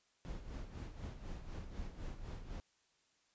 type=noise with tremolo; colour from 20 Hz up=brown; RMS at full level=-43 dBFS; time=0.25-2.6 s; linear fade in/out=0 ms; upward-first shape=sine; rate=4 Hz; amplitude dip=65%; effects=white hiss -75 dBFS RMS until 3.34 s + resampled to 16000 Hz